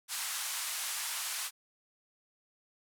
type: band-pass noise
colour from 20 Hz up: white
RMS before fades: -37 dBFS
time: 0.08-1.51 s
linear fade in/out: 50 ms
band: 830 to 12000 Hz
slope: 24 dB/octave
effects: none